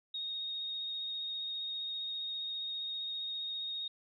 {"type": "tone with vibrato", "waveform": "sine", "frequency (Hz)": 3729, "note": "A#7", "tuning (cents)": 0, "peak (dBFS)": -36, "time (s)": [0.14, 3.88], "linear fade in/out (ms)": 5, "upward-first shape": "sine", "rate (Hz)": 15, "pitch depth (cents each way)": 15, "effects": []}